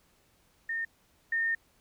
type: tone pair in turn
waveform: sine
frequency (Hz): 1826 / 1826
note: A#6 / A#6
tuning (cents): -36 / -36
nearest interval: unison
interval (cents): 0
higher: neither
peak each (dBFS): -30 / -26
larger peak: second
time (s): 0.69-0.85 / 1.32-1.55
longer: second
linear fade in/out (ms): 5
effects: pink hiss -67 dBFS RMS until 1.8 s